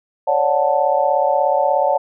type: chord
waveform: sine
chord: D major seventh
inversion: third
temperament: just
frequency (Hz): 550.6 / 587.3 / 734.2 / 881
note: C#5 / D5 / F#5 / A5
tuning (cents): -12 / 0 / -14 / +2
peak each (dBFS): -19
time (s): 0.27-1.98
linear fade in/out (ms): 10
effects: none